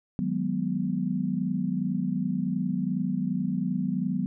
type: chord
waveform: sine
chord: G# minor seventh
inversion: second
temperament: equal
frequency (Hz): 155.56 / 185 / 207.7 / 246.9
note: D#3 / F#3 / G#3 / B3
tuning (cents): 0 / 0 / 0 / 0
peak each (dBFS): -34 / -28 / -33 / -30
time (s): 0.19-4.26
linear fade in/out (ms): 0
effects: none